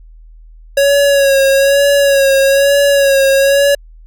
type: tone with vibrato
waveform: square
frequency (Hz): 554.4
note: C#5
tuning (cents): 0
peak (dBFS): -8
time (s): 0.77-3.75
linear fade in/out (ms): 5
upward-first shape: sine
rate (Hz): 1.1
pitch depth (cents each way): 37
effects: added 40 Hz sine -35 dBFS peak until 4.06 s